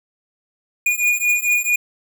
square beating tone pair, 2440 / 2444.5 Hz, D#7 / D#7, -34 / -31 cents, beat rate 4.5 Hz, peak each -20 / -19 dBFS, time 0.86-1.76 s, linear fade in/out 5 ms, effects none

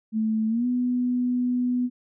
sine tone with pitch glide, 219.3 to 247.6 Hz, A3 to B3, -6 to +5 cents, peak -21 dBFS, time 0.12-1.9 s, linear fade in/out 50 ms, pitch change +211 cents, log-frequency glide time 0.48-0.66 s, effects none

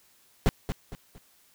brown noise with echo, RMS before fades -20 dBFS, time 0.46-0.49 s, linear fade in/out 0 ms, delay 230 ms, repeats 3, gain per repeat -9 dB, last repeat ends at 1.18 s, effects white hiss -62 dBFS RMS until 1.54 s

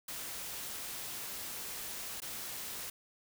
white noise with dropouts, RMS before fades -42 dBFS, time 0.08-2.9 s, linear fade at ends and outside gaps 5 ms, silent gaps 2.204-2.219 s, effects none

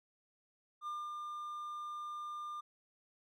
triangle tone with ADSR envelope, 1200 Hz, D6, 37 cents sharp, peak -36 dBFS, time 0.81-2.61 s, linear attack 60 ms, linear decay 230 ms, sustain -3 dB, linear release 11 ms, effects none

